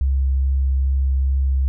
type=tone with vibrato; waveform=sine; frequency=67 Hz; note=C2; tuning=42 cents sharp; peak=-15 dBFS; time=0.01-1.68 s; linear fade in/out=0 ms; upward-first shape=sine; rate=2.4 Hz; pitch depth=9 cents each way; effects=none